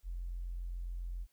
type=tone with tanh clipping; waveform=triangle; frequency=43.65 Hz; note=F1; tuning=in tune; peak=-37 dBFS; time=0.03-1.27 s; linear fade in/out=50 ms; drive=4 dB; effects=white hiss -75 dBFS RMS until 1.32 s